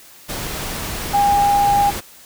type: tone in noise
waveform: sine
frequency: 810 Hz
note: G#5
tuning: 43 cents flat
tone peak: -12 dBFS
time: 1.13-1.91 s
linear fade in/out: 20 ms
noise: pink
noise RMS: -26 dBFS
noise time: 0.28-2.01 s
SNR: +11 dB
effects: white hiss -44 dBFS RMS until 2.25 s